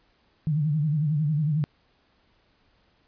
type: tone with vibrato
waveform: sine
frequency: 151.3 Hz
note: D#3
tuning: 48 cents flat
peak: -21 dBFS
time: 0.47-1.64 s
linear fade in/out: 0 ms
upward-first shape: sine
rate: 11 Hz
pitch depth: 100 cents each way
effects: pink hiss -65 dBFS RMS until 3.07 s + resampled to 11025 Hz